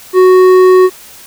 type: tone with hard clipping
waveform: triangle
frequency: 370 Hz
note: F#4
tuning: in tune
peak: -4 dBFS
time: 0.13-0.9 s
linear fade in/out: 50 ms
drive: 12 dB
effects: white hiss -35 dBFS RMS until 1.26 s